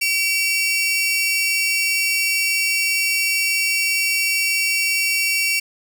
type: tone pair together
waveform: sawtooth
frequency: 2291 / 2725 Hz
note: D7 / F7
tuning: -44 / -43 cents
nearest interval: minor third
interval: 301 cents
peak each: -17 dBFS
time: 0.01-5.6 s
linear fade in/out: 10 ms
effects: none